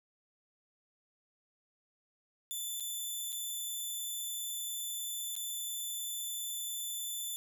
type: tone with dropouts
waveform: 10% pulse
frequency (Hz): 3513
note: A7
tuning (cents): -3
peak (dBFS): -29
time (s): 2.51-7.36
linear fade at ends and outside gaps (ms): 0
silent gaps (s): 2.799-2.806 / 3.322-3.327 / 5.354-5.364
effects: none